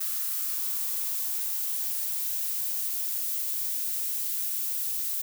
violet noise with high-pass filter sweep, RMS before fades -30 dBFS, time 0-5.22 s, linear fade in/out 10 ms, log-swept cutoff 1300 to 250 Hz, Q 3.4, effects none

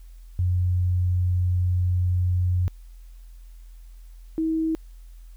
sine tone pair in turn, 90 / 320.7 Hz, F#2 / E4, -47 / -48 cents, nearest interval octave + minor seventh, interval 2199 cents, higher second, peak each -19 / -21 dBFS, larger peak first, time 0.39-2.68 / 4.38-4.75 s, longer first, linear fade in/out 0 ms, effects added 42 Hz sine -41 dBFS peak until 5.36 s + white hiss -63 dBFS RMS until 5.36 s

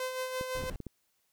sawtooth tone with tremolo, 514 Hz, C5, 31 cents flat, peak -28 dBFS, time 0-0.7 s, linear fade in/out 2 ms, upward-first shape sine, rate 5.9 Hz, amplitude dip 45%
clicks, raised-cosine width 3 ms, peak -27 dBFS, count 4, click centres 0.411 / 0.638 / 0.803 / 0.867 s
brown noise, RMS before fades -40 dBFS, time 0.55-0.76 s, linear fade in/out 2 ms
effects white hiss -75 dBFS RMS until 1.32 s

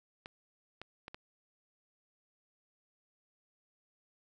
clicks, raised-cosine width 0.3 ms, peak -28 dBFS, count 4, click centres 0.259 / 0.816 / 1.081 / 1.145 s, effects none

